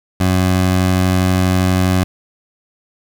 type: tone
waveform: 20% pulse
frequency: 92.4 Hz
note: F#2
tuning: 2 cents flat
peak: -7 dBFS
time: 0.2-2.04 s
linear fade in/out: 5 ms
effects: 8-bit